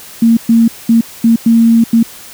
sine tone bursts at uneven times, 229.3 Hz, A#3, 28 cents flat, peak -4 dBFS, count 6, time 0.22-0.37 / 0.49-0.68 / 0.89-1.01 / 1.24-1.36 / 1.46-1.84 / 1.93-2.03 s, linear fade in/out 5 ms, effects white hiss -33 dBFS RMS until 2.33 s

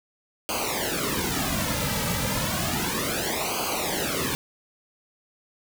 pink noise with flanger, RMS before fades -27 dBFS, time 0.49-4.35 s, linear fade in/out 0 ms, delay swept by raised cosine 0.54 to 2.84 ms, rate 0.32 Hz, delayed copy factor -0.95, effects none

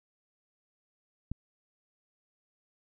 click, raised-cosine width 5 ms, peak -22 dBFS, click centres 1.316 s, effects none

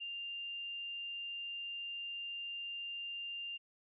sine tone, 2794 Hz, F7, in tune, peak -40 dBFS, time 0-3.58 s, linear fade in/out 20 ms, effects none

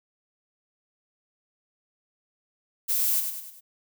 violet noise with echo, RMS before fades -25 dBFS, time 2.88-3.21 s, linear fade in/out 20 ms, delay 100 ms, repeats 4, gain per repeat -6 dB, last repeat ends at 3.61 s, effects none

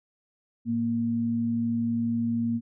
sine tone pair together, 110.52 / 233.1 Hz, A2 / A#3, +8 / 0 cents, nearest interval octave + minor second, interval 1292 cents, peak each -34 / -24 dBFS, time 0.65-2.61 s, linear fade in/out 50 ms, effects none

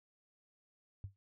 sine tone with exponential decay, 98 Hz, G2, in tune, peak -37 dBFS, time 1.04-1.16 s, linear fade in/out 0 ms, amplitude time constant 24 ms, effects none

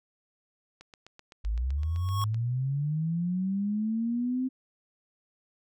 click train, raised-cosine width 0.2 ms, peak -31 dBFS, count 13, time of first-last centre 0.81-2.345 s, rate 7.82 Hz
sine linear sweep, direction up, 49 to 261.6 Hz, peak -26 dBFS, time 1.44-4.49 s, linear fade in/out 20 ms
square tone with exponential growth, 1100 Hz, C#6, 14 cents flat, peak -28 dBFS, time 1.78-2.24 s, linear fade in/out 1 ms, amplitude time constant 100 ms
effects none

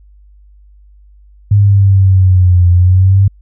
sine exponential two-way sweep, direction down then up, 102.9 to 87.8 to 99.4 Hz, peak -4 dBFS, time 1.51-3.28 s, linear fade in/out 5 ms, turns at 2.7 s, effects added 50 Hz sine -39 dBFS peak until 3.41 s

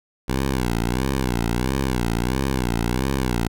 10% pulse tone with vibrato, 62.2 Hz, B1, 13 cents sharp, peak -12 dBFS, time 0.28-3.48 s, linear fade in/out 10 ms, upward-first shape sine, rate 1.5 Hz, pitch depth 150 cents each way, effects none

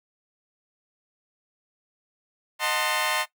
15% pulse chord, D# diminished seventh, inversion none, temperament equal with one note detuned, 622.3 / 740 / 895.4 / 1046.5 Hz, D#5 / F#5 / A5 / C6, 0 / 0 / +30 / 0 cents, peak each -24 / -25 / -22 / -21 dBFS, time 2.59-3.26 s, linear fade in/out 50 ms, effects noise-tail reverb RT60 0.1 s tail -17 dB re dry

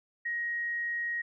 sine tone, 1885 Hz, A#6, 19 cents sharp, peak -30 dBFS, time 0.25-1.22 s, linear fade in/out 10 ms, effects none

